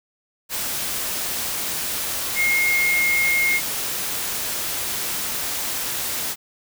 sine tone in noise, 2144 Hz, C7, 42 cents sharp, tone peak -17 dBFS, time 2.35-3.61 s, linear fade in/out 50 ms, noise white, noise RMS -26 dBFS, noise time 0.49-6.36 s, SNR +6 dB, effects none

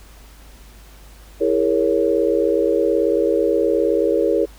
sine chord, A# half-diminished seventh, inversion second, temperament equal with one note detuned, 329.6 / 407.5 / 466.2 / 554.4 Hz, E4 / G#4 / A#4 / C#5, 0 / -33 / 0 / 0 cents, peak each -21 / -20 / -19 / -21 dBFS, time 1.4-4.46 s, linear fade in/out 20 ms, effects added 51 Hz sine -42 dBFS peak until 4.58 s + pink hiss -48 dBFS RMS until 4.58 s

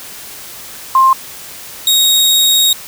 sine / sawtooth tone pair in turn, 1056 / 3763 Hz, C6 / A#7, +16 / +16 cents, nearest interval octave + minor seventh, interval 2200 cents, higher second, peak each -5 dBFS, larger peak neither, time 0.95-1.13 / 1.87-2.73 s, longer second, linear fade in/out 2 ms, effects white hiss -31 dBFS RMS until 2.87 s

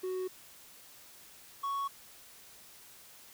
triangle tone pair in turn, 370.8 / 1111.1 Hz, F#4 / C#6, +4 / +4 cents, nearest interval octave + perfect fifth, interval 1900 cents, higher second, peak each -31 / -30 dBFS, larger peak second, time 0.03-0.28 / 1.63-1.88 s, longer neither, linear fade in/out 10 ms, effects white hiss -55 dBFS RMS until 3.33 s

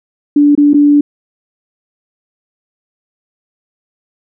sine tone with dropouts, 290.9 Hz, D4, 16 cents flat, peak -4 dBFS, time 0.36-1.01 s, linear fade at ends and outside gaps 5 ms, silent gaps 0.552-0.576 / 0.734-0.742 s, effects none

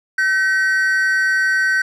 triangle tone pair together, 1529 / 1899 Hz, G6 / A#6, -44 / +32 cents, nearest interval major third, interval 376 cents, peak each -13 / -19 dBFS, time 0.18-1.82 s, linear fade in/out 5 ms, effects resampled to 32000 Hz

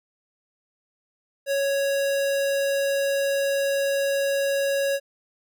square tone, 554.4 Hz, C#5, in tune, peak -22 dBFS, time 1.46-5 s, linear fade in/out 50 ms, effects none

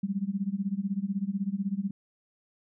sine tone with tremolo, 197 Hz, G3, 9 cents sharp, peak -24 dBFS, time 0.03-1.91 s, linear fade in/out 5 ms, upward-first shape sine, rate 16 Hz, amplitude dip 90%, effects none

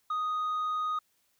triangle tone with tanh clipping, 1244.5 Hz, D#6, in tune, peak -29 dBFS, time 0.1-0.99 s, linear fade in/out 5 ms, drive 7 dB, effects white hiss -72 dBFS RMS until 1.39 s

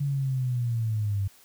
sine linear sweep, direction down, 143.6 to 96.5 Hz, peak -24 dBFS, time 0-1.28 s, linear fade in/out 10 ms, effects white hiss -56 dBFS RMS until 1.44 s

